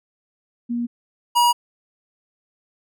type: tone pair in turn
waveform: sine / square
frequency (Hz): 238.1 / 959.6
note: A#3 / A#5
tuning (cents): +37 / +50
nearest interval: 2 octaves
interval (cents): 2413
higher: second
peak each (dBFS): -21 / -14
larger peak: second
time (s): 0.69-0.87 / 1.35-1.53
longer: neither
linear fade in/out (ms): 20
effects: none